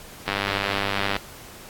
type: click train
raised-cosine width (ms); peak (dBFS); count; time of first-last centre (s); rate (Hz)
0.3; -7; 89; 0.28-1.164; 99.5
effects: pink hiss -43 dBFS RMS until 1.69 s + AAC 64 kbps